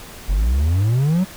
triangle exponential sweep, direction up, 43.65 to 196 Hz, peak -12 dBFS, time 0.28-1.25 s, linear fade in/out 20 ms, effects pink hiss -38 dBFS RMS until 1.36 s

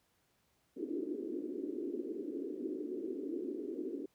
pink band-pass noise, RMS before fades -40 dBFS, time 0.76-4.06 s, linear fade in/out 10 ms, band 280 to 400 Hz, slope 48 dB/octave, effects pink hiss -75 dBFS RMS until 4.14 s + high-pass 60 Hz 12 dB/octave

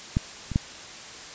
clicks, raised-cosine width 5 ms, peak -9 / -19 / -8 dBFS, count 3, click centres 0.169 / 0.517 / 0.559 s, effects white hiss -41 dBFS RMS until 1.34 s + resampled to 16000 Hz

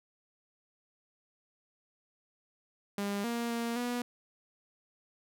sawtooth tone with pitch steps, 201.6 / 235.1 / 233.5 / 243.2 Hz, G3 / A#3 / A#3 / B3, +49 / +15 / +3 / -26 cents, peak -28 dBFS, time 2.98-4.02 s, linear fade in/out 2 ms, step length 260 ms, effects none

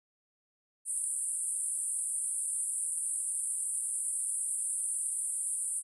white band-pass noise, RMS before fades -34 dBFS, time 0.85-5.83 s, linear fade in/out 50 ms, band 8500 to 10000 Hz, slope 96 dB/octave, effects none

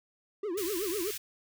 triangle tone with vibrato, 378.3 Hz, F#4, 38 cents sharp, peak -29 dBFS, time 0.43-1.11 s, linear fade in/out 5 ms, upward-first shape triangle, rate 8 Hz, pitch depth 280 cents each way
white band-stop noise, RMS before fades -38 dBFS, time 0.57-1.18 s, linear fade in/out 10 ms, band 130 to 1600 Hz, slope 24 dB/octave
effects none

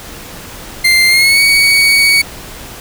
30% pulse tone with pitch glide, 2093 to 2243 Hz, C7 to C#7, 0 to +20 cents, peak -4 dBFS, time 0.84-2.22 s, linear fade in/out 10 ms, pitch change +120 cents, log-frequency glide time 1.07-1.41 s, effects pink hiss -30 dBFS RMS until 2.8 s

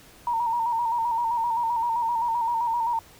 sine tone with vibrato, 932.3 Hz, A#5, in tune, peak -22 dBFS, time 0.27-2.99 s, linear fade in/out 2 ms, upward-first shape square, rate 7.7 Hz, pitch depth 45 cents each way, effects pink hiss -51 dBFS RMS until 3.19 s

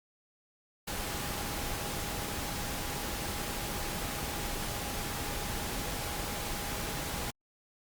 sine tone in noise, 820 Hz, G#5, 22 cents flat, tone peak -46 dBFS, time 0.87-7.31 s, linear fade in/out 10 ms, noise pink, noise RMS -36 dBFS, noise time 0.87-7.31 s, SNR -13 dB, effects Opus 48 kbps

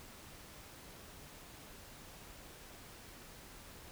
silence, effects pink hiss -54 dBFS RMS until 3.91 s

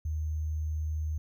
sine tone with sample-and-hold, 77.6 Hz, D#2, 4 cents flat, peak -29 dBFS, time 0.05-1.18 s, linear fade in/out 5 ms, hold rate 6300 Hz, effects none

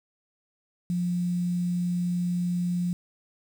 sine tone with quantisation, 176.6 Hz, F3, 20 cents sharp, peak -24 dBFS, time 0.9-2.93 s, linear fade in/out 0 ms, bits 8, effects none

